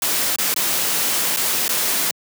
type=noise with dropouts; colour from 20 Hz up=white; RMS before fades=-20 dBFS; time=0.02-2.11 s; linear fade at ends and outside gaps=2 ms; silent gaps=0.36-0.385 / 0.541-0.562 / 1.363-1.37 / 1.681-1.691 s; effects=high-pass 150 Hz 12 dB/octave